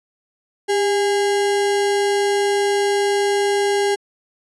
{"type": "tone with sample-and-hold", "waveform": "sine", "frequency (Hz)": 400.5, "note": "G4", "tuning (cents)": 37, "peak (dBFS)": -15, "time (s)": [0.68, 3.96], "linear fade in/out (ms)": 20, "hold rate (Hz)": 1225, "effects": ["resampled to 24000 Hz"]}